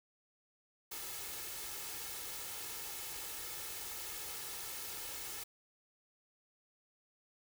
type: noise with comb filter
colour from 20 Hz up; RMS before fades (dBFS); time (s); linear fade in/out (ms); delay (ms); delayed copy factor
white; -44; 0.91-5.44; 10; 2.3; +0.55
effects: none